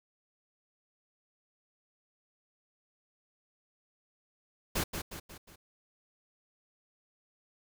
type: noise with echo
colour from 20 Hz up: pink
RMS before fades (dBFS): -31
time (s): 4.75-4.84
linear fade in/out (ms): 10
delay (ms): 180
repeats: 4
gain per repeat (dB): -6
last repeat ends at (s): 5.56
effects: none